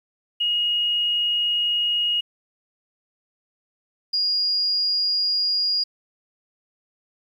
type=tone pair in turn; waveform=sine; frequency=2878 / 4853 Hz; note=F#7 / D#8; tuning=-49 / -44 cents; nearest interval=major sixth; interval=905 cents; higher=second; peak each=-19 dBFS; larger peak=neither; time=0.4-2.21 / 4.13-5.84 s; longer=first; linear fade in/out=10 ms; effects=9-bit